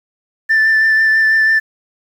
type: tone with vibrato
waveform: sine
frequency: 1769 Hz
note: A6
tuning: 9 cents sharp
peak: -7 dBFS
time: 0.49-1.6 s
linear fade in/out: 20 ms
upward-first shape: triangle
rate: 6.1 Hz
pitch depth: 19 cents each way
effects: tanh soft clip ceiling -7 dBFS + 7-bit